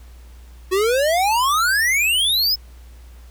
square exponential sweep, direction up, 363.4 to 5280 Hz, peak -16 dBFS, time 0.71-2.56 s, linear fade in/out 20 ms, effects added 60 Hz sine -39 dBFS peak until 3.3 s + pink hiss -53 dBFS RMS until 3.3 s

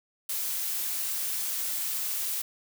blue noise, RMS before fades -31 dBFS, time 0.29-2.42 s, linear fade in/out 5 ms, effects none

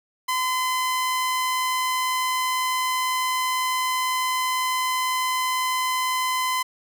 sawtooth tone, 1022 Hz, C6, 41 cents flat, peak -18 dBFS, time 0.28-6.63 s, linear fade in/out 10 ms, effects none

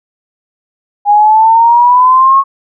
sine exponential sweep, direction up, 816 to 1100 Hz, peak -3 dBFS, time 1.05-2.44 s, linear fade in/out 50 ms, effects none

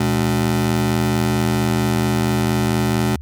30% pulse ring-modulated tone, 164.81 Hz, E3, in tune, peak -10 dBFS, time 0-3.16 s, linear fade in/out 5 ms, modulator 42.2 Hz, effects added 73 Hz sine -30 dBFS peak until 3.21 s + MP3 96 kbps

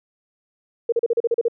sine tone bursts, 466.2 Hz, A#4, in tune, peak -15 dBFS, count 9, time 0.89-1.483 s, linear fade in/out 5 ms, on 33 ms, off 37 ms, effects none

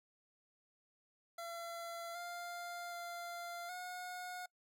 25% pulse tone with pitch steps, 679 / 698 / 693 / 724 Hz, F5 / F5 / F5 / F#5, -49 / -1 / -14 / -38 cents, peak -40 dBFS, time 1.38-4.46 s, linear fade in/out 5 ms, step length 770 ms, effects noise-tail reverb RT60 0.1 s tail -25 dB re dry

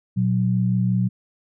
sine tone pair together, 119.23 / 185 Hz, A#2 / F#3, +39 / 0 cents, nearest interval minor sixth, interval 761 cents, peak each -20 dBFS, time 0.16-1.09 s, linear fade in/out 20 ms, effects none

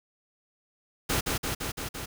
pink noise with echo, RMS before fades -27 dBFS, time 1.09-1.21 s, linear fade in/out 10 ms, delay 170 ms, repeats 5, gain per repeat -2 dB, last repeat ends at 2.06 s, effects none

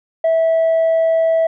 triangle tone with tanh clipping, 653 Hz, E5, 17 cents flat, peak -12 dBFS, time 0.24-1.47 s, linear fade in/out 5 ms, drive 6 dB, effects none

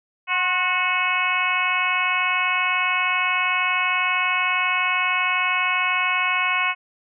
harmonic tone with a mistuned harmonic, 367.3 Hz, F#4, 13 cents flat, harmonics 2 / 3 / 4 / 5 / 6 / 7 / 8, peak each -31 / -24 / -28 / -33 / -24 / -24 / -32 dBFS, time 0.27-6.75 s, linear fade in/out 50 ms, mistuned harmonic 3, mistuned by -40 cents, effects none

